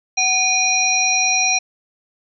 harmonic tone with a mistuned harmonic, 815 Hz, G#5, 33 cents flat, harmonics 1 / 3 / 5 / 7, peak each -23 / -18 / -24 / -18 dBFS, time 0.17-1.59 s, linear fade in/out 10 ms, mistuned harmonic 1, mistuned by -140 cents, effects none

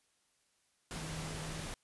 sine tone in noise, 158.1 Hz, D#3, 28 cents sharp, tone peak -43 dBFS, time 0.96-1.66 s, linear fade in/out 0 ms, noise pink, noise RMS -43 dBFS, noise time 0.91-1.74 s, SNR -3 dB, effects white hiss -75 dBFS RMS until 1.83 s + resampled to 24000 Hz

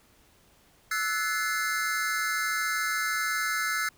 square chord, F# half-diminished seventh, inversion third, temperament equal with one note detuned, 1318.5 / 1480 / 1726.8 / 2093 Hz, E6 / F#6 / A6 / C7, 0 / 0 / -33 / 0 cents, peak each -33 dBFS, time 0.91-3.89 s, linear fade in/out 5 ms, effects pink hiss -61 dBFS RMS until 3.97 s

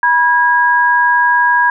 sine tone pair together, 972.4 / 1641 Hz, B5 / G#6, -27 / -21 cents, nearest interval major sixth, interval 906 cents, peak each -11 dBFS, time 0.03-1.7 s, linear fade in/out 2 ms, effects none

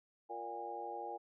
harmonic tone with a mistuned harmonic, 116.5 Hz, A#2, 1 cent flat, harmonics 3 / 4 / 5 / 6 / 7, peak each -50 / -48 / -51 / -49 / -43 dBFS, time 0.29-1.18 s, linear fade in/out 20 ms, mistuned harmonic 6, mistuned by +60 cents, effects none

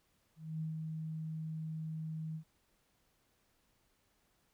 sine tone with ADSR envelope, 158.4 Hz, D#3, 31 cents sharp, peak -35 dBFS, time 0.36-2.44 s, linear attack 250 ms, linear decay 130 ms, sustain -3 dB, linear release 88 ms, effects pink hiss -75 dBFS RMS until 4.53 s

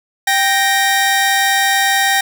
sawtooth tone pair together, 784 / 1864.7 Hz, G5 / A#6, 0 / 0 cents, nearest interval octave + minor third, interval 1500 cents, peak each -11 dBFS, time 0.27-2.21 s, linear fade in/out 5 ms, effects none

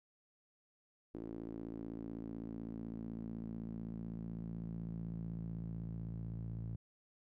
sawtooth tone with band-pass filter sweep, 55.9 Hz, A1, 28 cents sharp, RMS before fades -44 dBFS, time 1.14-6.76 s, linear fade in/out 5 ms, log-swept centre 320 to 130 Hz, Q 3.2, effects none

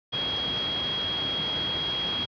sine tone in noise, 3282 Hz, G#7, 21 cents flat, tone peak -27 dBFS, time 0.12-2.26 s, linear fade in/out 20 ms, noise pink, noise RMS -33 dBFS, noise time 0.12-2.26 s, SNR +3 dB, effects high-pass 100 Hz 12 dB/octave + resampled to 11025 Hz

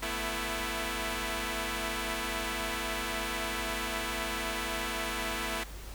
5% pulse chord, A suspended second, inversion none, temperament equal with one note detuned, 220 / 246.9 / 331.9 Hz, A3 / B3 / E4, 0 / 0 / +12 cents, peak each -26 / -27 / -24 dBFS, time 0.02-5.64 s, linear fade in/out 10 ms, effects added 50 Hz sine -42 dBFS peak until 5.94 s + pink hiss -48 dBFS RMS until 5.94 s

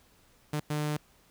sawtooth tone bursts at uneven times, 150 Hz, D3, 37 cents sharp, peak -25 dBFS, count 2, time 0.53-0.6 / 0.7-0.97 s, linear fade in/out 5 ms, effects pink hiss -63 dBFS RMS until 1.3 s

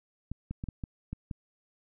clicks, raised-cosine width 5 ms, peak -23 dBFS, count 7, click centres 0.316 / 0.51 / 0.639 / 0.687 / 0.838 / 1.13 / 1.312 s, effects none

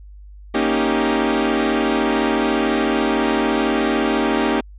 sawtooth chord, Eb dominant seventh, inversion second, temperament equal, 233.1 / 277.2 / 311.1 / 392 Hz, Bb3 / Db4 / Eb4 / G4, 0 / 0 / 0 / 0 cents, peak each -18 dBFS, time 0.54-4.61 s, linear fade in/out 10 ms, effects added 50 Hz sine -37 dBFS peak until 4.78 s + resampled to 8000 Hz

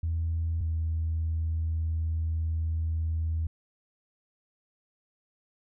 sine tone pair in turn, 82.2 / 80.83 Hz, E2 / E2, -4 / -33 cents, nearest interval unison, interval 29 cents, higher first, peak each -25 dBFS, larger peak neither, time 0.03-0.61 / 0.61-3.47 s, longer second, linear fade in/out 5 ms, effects tanh soft clip ceiling -22 dBFS

